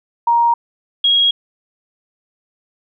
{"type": "tone pair in turn", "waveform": "sine", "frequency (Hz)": [939, 3292], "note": ["A#5", "G#7"], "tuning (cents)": [12, -16], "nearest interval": "octave + minor seventh", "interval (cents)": 2172, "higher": "second", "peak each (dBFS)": -10, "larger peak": "neither", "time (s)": [[0.27, 0.54], [1.04, 1.31]], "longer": "neither", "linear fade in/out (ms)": 5, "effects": []}